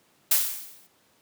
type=noise with exponential decay; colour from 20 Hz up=blue; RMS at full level=-18 dBFS; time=0.31-0.87 s; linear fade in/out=5 ms; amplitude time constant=120 ms; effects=pink hiss -63 dBFS RMS until 1.21 s + high-pass 150 Hz 12 dB/octave